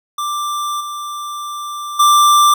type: tone with level steps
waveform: square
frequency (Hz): 1180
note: D6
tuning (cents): +8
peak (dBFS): -19 / -24 / -8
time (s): 0.18-2.54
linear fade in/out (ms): 5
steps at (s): 0.8 / 1.99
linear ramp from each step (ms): 10
effects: none